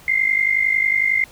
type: tone pair together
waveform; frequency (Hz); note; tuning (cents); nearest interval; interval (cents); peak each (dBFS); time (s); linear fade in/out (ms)
sine; 2073 / 2124; C7 / C7; -17 / +25; unison; 42; -18; 0.08-1.24; 2
effects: pink hiss -46 dBFS RMS until 1.31 s